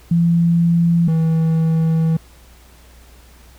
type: tone pair in turn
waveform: sine / triangle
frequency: 169.4 / 161.7 Hz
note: E3 / E3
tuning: +48 / -33 cents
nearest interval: minor second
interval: 81 cents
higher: first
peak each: -11 dBFS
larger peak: neither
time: 0.11-1.08 / 1.08-2.17 s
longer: second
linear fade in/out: 5 ms
effects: added 60 Hz sine -44 dBFS peak until 3.58 s + pink hiss -49 dBFS RMS until 3.58 s